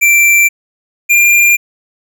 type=tone pair in turn; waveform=square; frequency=2349 / 2396 Hz; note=D7 / D7; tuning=0 / +34 cents; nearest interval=unison; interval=34 cents; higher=second; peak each=-6 dBFS; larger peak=neither; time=0.01-0.49 / 1.09-1.57 s; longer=neither; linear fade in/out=20 ms; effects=none